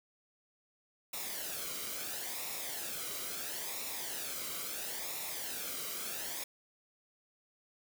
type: noise with flanger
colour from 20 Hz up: white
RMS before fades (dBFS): -40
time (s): 1.13-6.44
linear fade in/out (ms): 5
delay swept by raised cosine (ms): 0.64 to 1.16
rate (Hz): 0.74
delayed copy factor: -0.6
effects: none